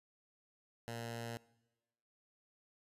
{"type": "tone with notch filter", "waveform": "10% pulse", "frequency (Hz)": 116.54, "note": "A#2", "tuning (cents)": 0, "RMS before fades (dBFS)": -44, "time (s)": [0.88, 1.37], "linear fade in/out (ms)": 0, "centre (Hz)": 310, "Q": 1.8, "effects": ["noise-tail reverb RT60 1.0 s tail -21 dB re dry", "resampled to 32000 Hz"]}